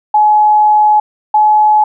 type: tone pair in turn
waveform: sine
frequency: 847 / 850.7 Hz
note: G#5 / G#5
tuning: +34 / +41 cents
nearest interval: unison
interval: 7 cents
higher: second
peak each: -5 dBFS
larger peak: neither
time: 0.14-1 / 1.34-1.84 s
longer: first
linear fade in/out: 5 ms
effects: none